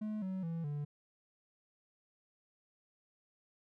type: tone with pitch steps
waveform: triangle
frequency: 213.9 / 188.37 / 165.89 / 146.1 Hz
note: A3 / F#3 / E3 / D3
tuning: -49 / +31 / +11 / -9 cents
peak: -34 dBFS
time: 0.01-0.85 s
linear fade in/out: 10 ms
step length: 210 ms
effects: none

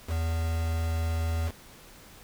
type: tone with quantisation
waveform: triangle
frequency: 82 Hz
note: E2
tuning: 9 cents flat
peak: -24 dBFS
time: 0.07-1.52 s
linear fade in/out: 50 ms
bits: 6
effects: pink hiss -51 dBFS RMS until 2.23 s

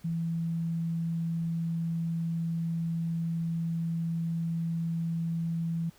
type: tone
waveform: sine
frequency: 166 Hz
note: E3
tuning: 12 cents sharp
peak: -28 dBFS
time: 0.04-5.9 s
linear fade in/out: 10 ms
effects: pink hiss -60 dBFS RMS until 5.98 s

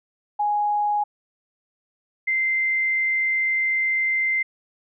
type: tone pair in turn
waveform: sine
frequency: 830.6 / 2082 Hz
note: G#5 / C7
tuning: 0 / -9 cents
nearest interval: octave + major third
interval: 1591 cents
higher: second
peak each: -19 dBFS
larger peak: neither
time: 0.39-1.04 / 2.27-4.43 s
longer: second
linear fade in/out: 10 ms
effects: none

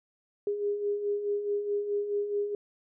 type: beating tone pair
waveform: sine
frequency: 405.7 / 410.4 Hz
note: G#4 / G#4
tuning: -41 / -21 cents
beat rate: 4.7 Hz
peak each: -36 / -28 dBFS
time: 0.47-2.55 s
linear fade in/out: 2 ms
effects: none

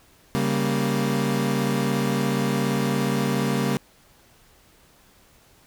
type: chord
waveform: 30% pulse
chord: G diminished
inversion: second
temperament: equal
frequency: 138.59 / 196 / 233.1 Hz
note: Db3 / G3 / Bb3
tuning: 0 / 0 / 0 cents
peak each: -23 dBFS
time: 0.35-3.77 s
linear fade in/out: 0 ms
effects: pink hiss -56 dBFS RMS until 5.66 s

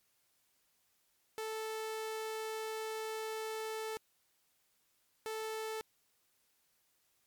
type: tone bursts at uneven times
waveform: sawtooth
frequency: 439.2 Hz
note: A4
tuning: 3 cents flat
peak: -34 dBFS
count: 2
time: 1.38-3.97 / 5.26-5.81 s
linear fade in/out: 0 ms
effects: white hiss -75 dBFS RMS until 7.26 s + MP3 96 kbps

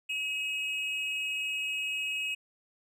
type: tone pair together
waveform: triangle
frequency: 2554 / 2867 Hz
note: D#7 / F7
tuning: +45 / +45 cents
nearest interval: major second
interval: 200 cents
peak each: -30 / -35 dBFS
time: 0.09-2.35 s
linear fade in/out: 10 ms
effects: none

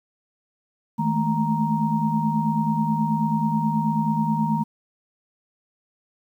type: tone cluster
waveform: sine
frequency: 158.4 / 213.5 / 222.8 / 934 Hz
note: D#3 / G#3 / A3 / A#5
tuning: +31 / +48 / +22 / +3 cents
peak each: -25 dBFS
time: 0.98-4.64 s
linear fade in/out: 20 ms
effects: 9-bit

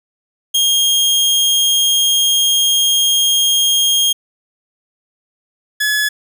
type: tone pair in turn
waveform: sawtooth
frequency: 3240 / 1703 Hz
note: G#7 / G#6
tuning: -43 / +43 cents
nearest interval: major seventh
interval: 1114 cents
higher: first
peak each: -8 / -10 dBFS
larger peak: first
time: 0.54-4.13 / 5.8-6.09 s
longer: first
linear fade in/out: 10 ms
effects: none

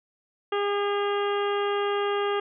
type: harmonic tone with a mistuned harmonic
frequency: 406.3 Hz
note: G#4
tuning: 38 cents flat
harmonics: 1 / 2 / 3 / 4 / 5 / 6 / 7 / 8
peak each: -25 / -32 / -31 / -37 / -40 / -47 / -38 / -41 dBFS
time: 0.52-2.4 s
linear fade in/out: 5 ms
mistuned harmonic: 7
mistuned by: -22 cents
effects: none

